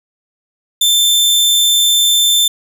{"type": "tone", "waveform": "sawtooth", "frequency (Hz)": 3552, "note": "A7", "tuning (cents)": 16, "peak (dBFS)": -6, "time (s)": [0.81, 2.48], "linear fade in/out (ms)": 5, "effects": []}